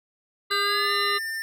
harmonic tone, 404.9 Hz, G#4, 44 cents flat, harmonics 1 / 3 / 5 / 7 / 9 / 10, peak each -31 / -26 / -31 / -34 / -36 / -27 dBFS, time 0.5-1.19 s, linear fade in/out 20 ms
square tone with pitch glide, 1583 to 1797.5 Hz, G6 to A6, +17 to +36 cents, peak -29 dBFS, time 0.51-1.42 s, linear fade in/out 0 ms, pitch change +219 cents, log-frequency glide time 0.61-0.93 s
effects none

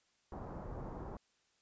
pink low-pass noise, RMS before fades -45 dBFS, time 0.32-1.17 s, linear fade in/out 2 ms, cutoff 1100 Hz, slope 24 dB/octave, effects white hiss -75 dBFS RMS until 1.61 s + resampled to 16000 Hz

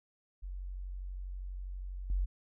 sine tone with level steps, 46.18 Hz, F#1, 3 cents flat, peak -38 / -28 dBFS, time 0.42-2.26 s, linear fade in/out 20 ms, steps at 2.1 s, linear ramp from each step 2 ms, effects none

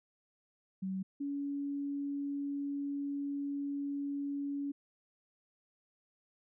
sine tone pair in turn, 190 / 282.7 Hz, F#3 / C#4, +46 / +34 cents, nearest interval perfect fifth, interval 688 cents, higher second, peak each -34 / -34 dBFS, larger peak neither, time 0.82-1.03 / 1.2-4.72 s, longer second, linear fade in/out 10 ms, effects none

